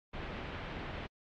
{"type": "low-pass noise", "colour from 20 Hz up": "pink", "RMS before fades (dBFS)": -42, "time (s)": [0.13, 1.07], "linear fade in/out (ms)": 10, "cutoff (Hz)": 3100, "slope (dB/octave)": 24, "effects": ["AAC 64 kbps"]}